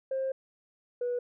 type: tone pair in turn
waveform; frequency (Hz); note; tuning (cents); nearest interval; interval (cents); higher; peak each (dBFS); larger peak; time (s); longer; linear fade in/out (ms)
sine; 531 / 488; C5 / B4; +25 / -21; minor second; 146; first; -27; neither; 0.11-0.32 / 1.01-1.19; first; 5
effects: tanh soft clip ceiling -25 dBFS